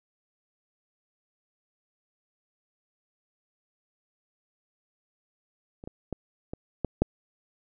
clicks, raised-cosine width 2 ms, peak -29 / -23 / -18 / -21 / -13 / -7 dBFS, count 6, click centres 5.839 / 5.875 / 6.127 / 6.535 / 6.847 / 7.02 s, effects none

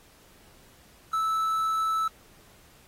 triangle tone with quantisation, 1311 Hz, E6, 10 cents flat, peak -22 dBFS, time 1.13-2.08 s, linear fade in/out 5 ms, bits 8, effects pink hiss -57 dBFS RMS until 2.87 s + AAC 48 kbps

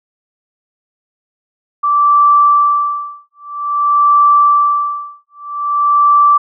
sine tone with tremolo, 1166 Hz, D6, 13 cents flat, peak -5 dBFS, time 1.83-6.38 s, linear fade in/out 10 ms, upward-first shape sine, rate 0.51 Hz, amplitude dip 100%, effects none

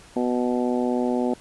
harmonic tone, 123.5 Hz, B2, in tune, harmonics 2 / 3 / 4 / 5 / 6 / 7, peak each -23 / -27 / -29 / -31 / -33 / -34 dBFS, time 0.16-1.34 s, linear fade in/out 5 ms, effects pink hiss -49 dBFS RMS until 1.4 s + resampled to 24000 Hz

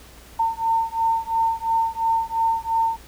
sine beating tone pair, 905 / 907.9 Hz, A5 / A#5, +48 / -46 cents, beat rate 2.9 Hz, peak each -22 dBFS, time 0.39-2.97 s, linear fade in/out 10 ms, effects added 60 Hz sine -47 dBFS peak until 3.07 s + pink hiss -47 dBFS RMS until 3.07 s

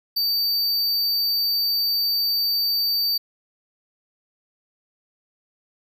square tone, 4614 Hz, D8, 31 cents flat, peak -20 dBFS, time 0.16-3.18 s, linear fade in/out 10 ms, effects none

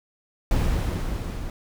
brown noise with level ramp, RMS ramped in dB -21 to -32 dBFS, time 0.51-1.5 s, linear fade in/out 2 ms, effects none

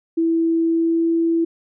sine tone with pitch glide, 329.6 to 331.9 Hz, E4 to E4, 0 to +12 cents, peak -15 dBFS, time 0.17-1.45 s, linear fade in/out 10 ms, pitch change +12 cents, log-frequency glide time 0.65-1.09 s, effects none

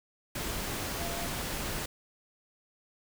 sine tone in noise, 685 Hz, F5, 34 cents flat, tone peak -40 dBFS, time 1-1.27 s, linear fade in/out 5 ms, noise pink, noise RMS -35 dBFS, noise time 0.35-1.86 s, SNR -8 dB, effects none

